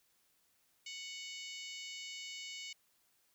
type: harmonic tone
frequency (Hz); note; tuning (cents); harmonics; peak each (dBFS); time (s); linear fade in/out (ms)
740; F#5; 0; 3 / 4 / 5 / 6 / 7 / 8 / 9 / 10; -49 / -48 / -55 / -53 / -56 / -57 / -56 / -55; 0.86-2.73; 5
effects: white hiss -74 dBFS RMS until 3.34 s